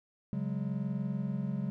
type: chord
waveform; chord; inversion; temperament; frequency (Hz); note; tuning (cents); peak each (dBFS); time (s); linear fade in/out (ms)
triangle; C# suspended fourth; none; equal with one note detuned; 138.59 / 185 / 205.6; C#3 / F#3 / G#3; 0 / 0 / -17; -34; 0.33-1.7; 0
effects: none